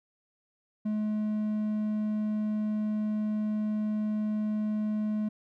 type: tone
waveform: triangle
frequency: 213 Hz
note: G#3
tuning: 44 cents sharp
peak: -25 dBFS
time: 0.85-5.29 s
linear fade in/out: 10 ms
effects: none